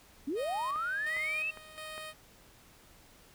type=linear sweep; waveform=sine; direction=up; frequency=249 to 2700 Hz; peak=-31 dBFS; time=0.27-1.51 s; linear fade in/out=10 ms
type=tone with tremolo; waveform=10% pulse; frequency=622.3 Hz; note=D#5; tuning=in tune; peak=-33 dBFS; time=0.35-2.14 s; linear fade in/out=50 ms; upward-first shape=square; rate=1.4 Hz; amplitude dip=65%
type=click train; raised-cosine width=0.5 ms; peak=-32 dBFS; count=4; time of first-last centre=0.76-1.98 s; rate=2.46 Hz
effects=pink hiss -59 dBFS RMS until 3.34 s